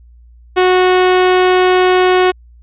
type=tone; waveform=sawtooth; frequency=367.2 Hz; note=F#4; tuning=13 cents flat; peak=-4 dBFS; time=0.56-2.32 s; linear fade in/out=20 ms; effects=added 59 Hz sine -39 dBFS peak until 2.62 s + resampled to 8000 Hz